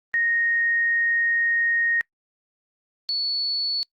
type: tone pair in turn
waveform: sine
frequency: 1862 / 4429 Hz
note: A#6 / C#8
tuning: -2 / -2 cents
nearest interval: octave + minor third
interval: 1500 cents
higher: second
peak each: -19 / -22 dBFS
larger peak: first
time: 0.14-2.01 / 3.09-3.83 s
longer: first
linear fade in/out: 0 ms
effects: noise-tail reverb RT60 0.1 s tail -25 dB re dry + Opus 24 kbps